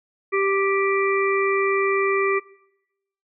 harmonic tone, 392 Hz, G4, in tune, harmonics 1 / 3 / 5 / 6, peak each -20 / -25 / -27 / -28 dBFS, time 0.32-2.4 s, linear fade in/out 20 ms, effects noise-tail reverb RT60 0.9 s tail -22 dB re dry

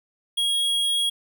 square tone, 3299 Hz, G#7, 12 cents flat, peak -21 dBFS, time 0.37-1.1 s, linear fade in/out 10 ms, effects 10-bit

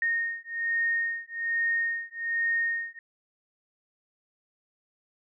sine beating tone pair, 1848 / 1849.2 Hz, A#6 / A#6, -16 / -14 cents, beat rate 1.2 Hz, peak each -29 / -29 dBFS, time 0.02-2.99 s, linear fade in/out 2 ms, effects none

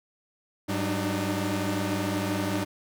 sawtooth tone cluster, 101 / 189.2 / 295 / 307.8 Hz, G#2 / F#3 / D4 / D#4, -48 / +39 / +8 / -19 cents, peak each -28 dBFS, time 0.68-2.65 s, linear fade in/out 20 ms, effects none

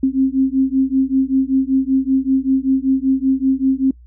sine beating tone pair, 263.4 / 268.6 Hz, C4 / C4, +12 / +46 cents, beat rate 5.2 Hz, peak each -16 / -16 dBFS, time 0.03-3.91 s, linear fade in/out 5 ms, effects noise-tail reverb RT60 0.1 s tail -23 dB re dry + added 60 Hz sine -40 dBFS peak until 4.06 s

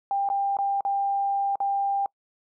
sine tone with dropouts, 795 Hz, G5, 24 cents sharp, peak -22 dBFS, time 0.11-2.06 s, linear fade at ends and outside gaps 1 ms, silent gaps 0.289-0.3 / 0.569-0.587 / 0.808-0.85 / 1.556-1.603 s, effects noise-tail reverb RT60 0.1 s tail -26 dB re dry

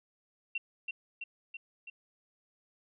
sine tone with echo, 2726 Hz, F7, 43 cents flat, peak -31 dBFS, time 0.55-0.58 s, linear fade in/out 5 ms, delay 330 ms, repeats 4, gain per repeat -3 dB, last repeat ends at 1.9 s, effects none

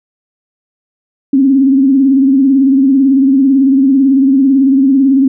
sine tone with vibrato, 270 Hz, C#4, 45 cents flat, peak -5 dBFS, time 1.33-5.28 s, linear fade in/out 5 ms, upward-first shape sine, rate 18 Hz, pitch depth 74 cents each way, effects none

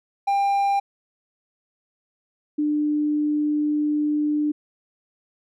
triangle / sine tone pair in turn, 797 / 298.5 Hz, G5 / D4, +28 / +28 cents, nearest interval octave + perfect fourth, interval 1700 cents, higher first, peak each -16 / -19 dBFS, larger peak first, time 0.27-0.8 / 2.58-4.52 s, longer second, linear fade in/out 10 ms, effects none

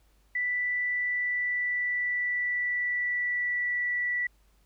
sine tone with pitch glide, 1975.5 to 1957.3 Hz, B6 to B6, 0 to -16 cents, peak -26 dBFS, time 0.35-4.27 s, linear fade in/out 5 ms, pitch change -16 cents, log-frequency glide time 0.77-3.77 s, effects added 50 Hz sine -61 dBFS peak until 4.65 s + pink hiss -69 dBFS RMS until 4.65 s

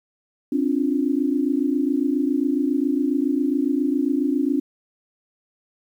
sine tone cluster, 263.9 / 291.2 / 348.2 Hz, C4 / D4 / F4, +15 / -15 / -5 cents, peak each -22 / -21 / -28 dBFS, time 0.52-4.6 s, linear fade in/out 5 ms, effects 9-bit

